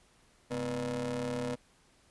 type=ring-modulated tone; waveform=30% pulse; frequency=117.1 Hz; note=A#2; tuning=8 cents sharp; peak=-27 dBFS; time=0.5-1.56 s; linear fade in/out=20 ms; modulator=369 Hz; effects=pink hiss -65 dBFS RMS until 2.1 s + resampled to 24000 Hz

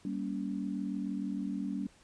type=chord; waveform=sine; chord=G diminished; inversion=none; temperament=just; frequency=196 / 235.2 / 282.2 Hz; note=G3 / Bb3 / Db4; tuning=0 / +16 / +31 cents; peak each=-36 / -39 / -37 dBFS; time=0.05-1.87 s; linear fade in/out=2 ms; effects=pink hiss -62 dBFS RMS until 2.03 s + resampled to 22050 Hz

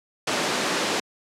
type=band-pass noise; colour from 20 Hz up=pink; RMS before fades=-25 dBFS; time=0.27-1 s; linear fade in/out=5 ms; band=230 to 6900 Hz; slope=12 dB/octave; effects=high-pass 150 Hz 12 dB/octave + low-pass 11000 Hz 12 dB/octave

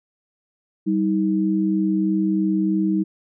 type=tone pair together; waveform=sine; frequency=193.81 / 316.9 Hz; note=G3 / D#4; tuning=-19 / +32 cents; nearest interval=major sixth; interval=851 cents; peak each=-20 dBFS; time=0.86-3.04 s; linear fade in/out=20 ms; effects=none

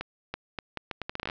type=accelerating click train; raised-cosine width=0.3 ms; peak=-16 dBFS; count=14; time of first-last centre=0.01-1.299 s; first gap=330 ms; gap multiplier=0.75; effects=low-pass 5000 Hz 12 dB/octave

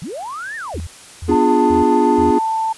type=linear two-way sweep; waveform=sine; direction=up then down; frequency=130.6 to 1864.7 to 130.6 Hz; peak=-25 dBFS; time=0.02-0.8 s; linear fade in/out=0 ms; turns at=0.56 s
type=tone bursts; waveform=sine; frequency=82.41 Hz; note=E2; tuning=in tune; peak=-24 dBFS; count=4; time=0.74-2.31 s; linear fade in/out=5 ms; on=130 ms; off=350 ms
type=chord; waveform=triangle; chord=B diminished seventh; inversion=none; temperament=equal; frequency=246.9 / 293.7 / 349.2 / 415.3 Hz; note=B3 / D4 / F4 / Ab4; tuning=0 / 0 / 0 / 0 cents; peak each=-16 dBFS; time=1.28-2.39 s; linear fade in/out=10 ms
type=tone with pitch glide; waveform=sine; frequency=896 to 887.8 Hz; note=A5 to A5; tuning=+31 to +15 cents; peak=-16 dBFS; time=1.31-2.73 s; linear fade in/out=10 ms; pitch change=-16 cents; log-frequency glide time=1.45-1.58 s
effects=white hiss -40 dBFS RMS until 2.77 s + resampled to 24000 Hz

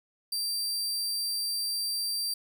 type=tone; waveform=sawtooth; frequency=4699 Hz; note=D8; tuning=in tune; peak=-26 dBFS; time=0.32-2.34 s; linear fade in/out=5 ms; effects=none

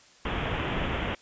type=low-pass noise; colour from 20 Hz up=pink; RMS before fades=-30 dBFS; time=0.25-1.15 s; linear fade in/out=5 ms; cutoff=3400 Hz; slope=96 dB/octave; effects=white hiss -56 dBFS RMS until 1.21 s + resampled to 16000 Hz

